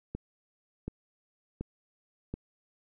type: click train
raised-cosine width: 3 ms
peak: -22 dBFS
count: 4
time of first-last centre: 0.15-2.34 s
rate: 1.37 Hz
effects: none